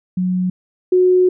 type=tone pair in turn; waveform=sine; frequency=182.9 / 365.8 Hz; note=F#3 / F#4; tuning=-20 / -20 cents; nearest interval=octave; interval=1200 cents; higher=second; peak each=-15 / -9 dBFS; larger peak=second; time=0.17-0.5 / 0.92-1.29 s; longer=second; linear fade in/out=5 ms; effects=none